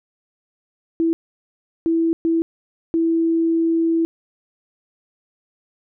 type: tone bursts at uneven times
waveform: sine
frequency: 329.6 Hz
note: E4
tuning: in tune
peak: -15 dBFS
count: 4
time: 1-1.13 / 1.86-2.13 / 2.25-2.42 / 2.94-4.05 s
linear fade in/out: 0 ms
effects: none